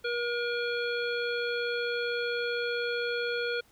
harmonic tone, 477.8 Hz, A#4, 43 cents sharp, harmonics 1 / 3 / 5 / 7 / 9, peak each -31 / -33 / -39 / -40 / -42 dBFS, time 0.04-3.61 s, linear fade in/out 10 ms, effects pink hiss -63 dBFS RMS until 3.71 s

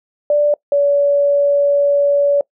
sine tone pair in turn, 587.3 / 570.3 Hz, D5 / C#5, 0 / +49 cents, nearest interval minor second, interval 51 cents, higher first, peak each -10 dBFS, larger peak neither, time 0.3-0.54 / 0.72-2.41 s, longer second, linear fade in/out 2 ms, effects noise-tail reverb RT60 0.1 s tail -24 dB re dry

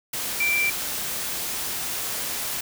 sine tone in noise, 2349 Hz, D7, in tune, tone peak -20 dBFS, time 0.4-0.7 s, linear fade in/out 5 ms, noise white, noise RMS -29 dBFS, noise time 0.13-2.61 s, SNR +6 dB, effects none

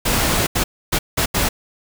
pink noise bursts at uneven times, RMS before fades -18 dBFS, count 5, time 0.05-0.47 / 0.55-0.64 / 0.92-0.99 / 1.17-1.26 / 1.34-1.49 s, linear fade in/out 10 ms, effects none

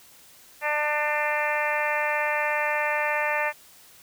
harmonic tone, 298.6 Hz, D4, 29 cents sharp, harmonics 2 / 3 / 4 / 5 / 6 / 7 / 8 / 9, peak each -29 / -29 / -34 / -36 / -28 / -32 / -32 / -37 dBFS, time 0.61-3.53 s, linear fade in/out 50 ms, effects white hiss -52 dBFS RMS until 4.02 s

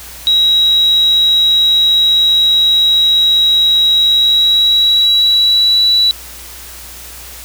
sine tone with pitch glide, 3845 to 3935 Hz, B7 to B7, -47 to -7 cents, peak -7 dBFS, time 0.27-6.11 s, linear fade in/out 0 ms, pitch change +40 cents, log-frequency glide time 3.97-5.84 s, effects added 60 Hz sine -37 dBFS peak until 7.44 s + white hiss -32 dBFS RMS until 7.44 s

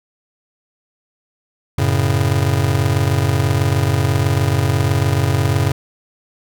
square chord, F# minor, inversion none, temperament just, 92.5 / 111 / 138.75 Hz, F#2 / A2 / C#3, 0 / +16 / +2 cents, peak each -19 dBFS, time 1.78-5.72 s, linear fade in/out 5 ms, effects none

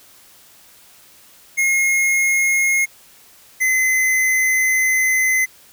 square tone pair in turn, 2152 / 2043 Hz, C7 / C7, +48 / -42 cents, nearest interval minor second, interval 90 cents, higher first, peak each -15 dBFS, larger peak neither, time 1.57-2.86 / 3.6-5.46 s, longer second, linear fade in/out 20 ms, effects white hiss -48 dBFS RMS until 5.72 s

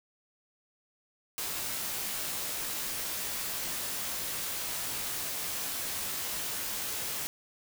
white noise with comb filter, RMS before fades -35 dBFS, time 1.38-7.27 s, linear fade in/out 0 ms, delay 17 ms, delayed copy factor -0.55, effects none

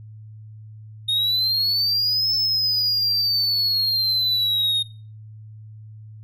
triangle exponential two-way sweep, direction up then down, 3701 to 5274 to 3701 Hz, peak -17 dBFS, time 1.08-4.83 s, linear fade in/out 10 ms, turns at 2.34 s, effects noise-tail reverb RT60 0.4 s tail -21 dB re dry + added 108 Hz sine -38 dBFS peak until 6.23 s

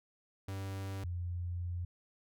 45% pulse / sine tone pair in turn, 97.2 / 87.7 Hz, G2 / F2, -14 / +8 cents, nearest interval major second, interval 178 cents, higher first, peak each -38 / -35 dBFS, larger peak second, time 0.48-1.04 / 1.04-1.85 s, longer second, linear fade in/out 5 ms, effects none

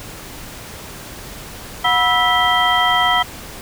sine tone cluster, 727 / 976 / 1310 / 1968 / 3173 Hz, F#5 / B5 / E6 / B6 / G7, -31 / -21 / -11 / -7 / +20 cents, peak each -19 dBFS, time 1.84-3.23 s, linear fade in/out 10 ms, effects pink hiss -34 dBFS RMS until 3.61 s

